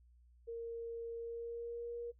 sine tone with pitch glide, 463.3 to 473.3 Hz, A#4 to A#4, -11 to +26 cents, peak -40 dBFS, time 0.47-2.12 s, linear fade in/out 20 ms, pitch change +37 cents, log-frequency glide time 1.15-1.97 s, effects noise-tail reverb RT60 0.1 s tail -21 dB re dry + added 60 Hz sine -62 dBFS peak until 2.19 s

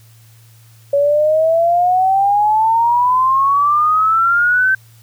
sine exponential sweep, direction up, 560 to 1555 Hz, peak -10 dBFS, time 0.93-4.75 s, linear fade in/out 5 ms, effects added 113 Hz sine -43 dBFS peak until 5.02 s + white hiss -51 dBFS RMS until 5.02 s

